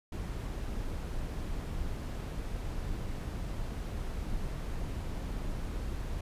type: noise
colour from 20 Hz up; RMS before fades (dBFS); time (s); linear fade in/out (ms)
brown; -36; 0.12-6.21; 5
effects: resampled to 32000 Hz